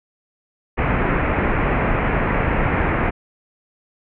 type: low-pass noise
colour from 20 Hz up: pink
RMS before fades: -19 dBFS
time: 0.77-3.11 s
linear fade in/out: 20 ms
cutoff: 2400 Hz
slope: 48 dB/octave
effects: none